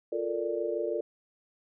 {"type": "chord", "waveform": "sine", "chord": "Bb major seventh", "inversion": "second", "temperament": "equal", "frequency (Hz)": [349.2, 440, 466.2, 587.3], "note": ["F4", "A4", "Bb4", "D5"], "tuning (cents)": [0, 0, 0, 0], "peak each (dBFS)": -34, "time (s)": [0.12, 1.01], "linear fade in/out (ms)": 5, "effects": []}